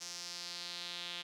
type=tone with band-pass filter sweep; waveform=sawtooth; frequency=174.61 Hz; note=F3; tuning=in tune; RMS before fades=-44 dBFS; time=0-1.23 s; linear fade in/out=20 ms; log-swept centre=5800 to 3400 Hz; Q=3.2; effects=none